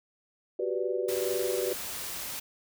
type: chord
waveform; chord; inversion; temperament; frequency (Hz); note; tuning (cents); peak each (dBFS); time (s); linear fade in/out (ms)
sine; G major seventh; third; equal; 370 / 392 / 493.9 / 587.3; F#4 / G4 / B4 / D5; 0 / 0 / 0 / 0; -32 / -33 / -32 / -36; 0.59-1.73; 5
type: noise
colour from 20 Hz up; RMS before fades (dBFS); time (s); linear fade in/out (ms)
white; -37; 1.08-2.4; 10
effects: none